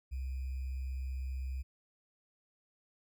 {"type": "tone with sample-and-hold", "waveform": "sine", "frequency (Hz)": 65.41, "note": "C2", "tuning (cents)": 0, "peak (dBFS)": -35, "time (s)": [0.11, 1.63], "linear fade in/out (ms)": 20, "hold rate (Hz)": 2450, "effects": []}